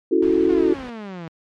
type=chord; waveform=sine; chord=F# minor seventh; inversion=second; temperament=equal; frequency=277.2 / 329.6 / 370 / 440 Hz; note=C#4 / E4 / F#4 / A4; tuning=0 / 0 / 0 / 0 cents; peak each=-24 / -18 / -18 / -22 dBFS; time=0.11-0.74 s; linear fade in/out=10 ms
type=noise; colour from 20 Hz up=pink; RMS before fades=-37 dBFS; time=0.22-0.9 s; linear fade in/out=5 ms
type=exponential sweep; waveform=sawtooth; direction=down; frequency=369.1 to 158.9 Hz; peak=-27 dBFS; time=0.49-1.28 s; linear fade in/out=2 ms
effects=low-pass 3000 Hz 12 dB/octave + MP3 64 kbps